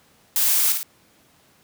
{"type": "noise with echo", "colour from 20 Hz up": "blue", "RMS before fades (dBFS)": -20, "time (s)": [0.36, 0.72], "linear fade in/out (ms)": 0, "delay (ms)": 55, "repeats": 2, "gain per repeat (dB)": -5, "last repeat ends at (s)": 0.83, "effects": ["pink hiss -57 dBFS RMS until 1.63 s", "high-pass 100 Hz 12 dB/octave"]}